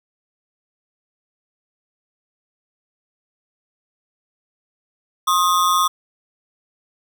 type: ring-modulated tone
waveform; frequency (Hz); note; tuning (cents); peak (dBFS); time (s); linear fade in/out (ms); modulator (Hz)
square; 1160; D6; -22; -12; 5.27-5.88; 10; 88.9
effects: 9-bit